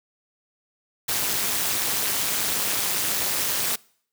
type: noise with amplitude modulation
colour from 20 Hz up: white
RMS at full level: -21 dBFS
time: 1.08-3.76 s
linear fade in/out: 10 ms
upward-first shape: sine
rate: 210 Hz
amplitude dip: 85%
effects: noise-tail reverb RT60 0.6 s tail -25 dB re dry + high-pass 80 Hz 12 dB/octave